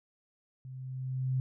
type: tone with level ramp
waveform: sine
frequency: 130 Hz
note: C3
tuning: 11 cents flat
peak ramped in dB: -42 to -26 dBFS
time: 0.65-1.4 s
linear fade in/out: 0 ms
effects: none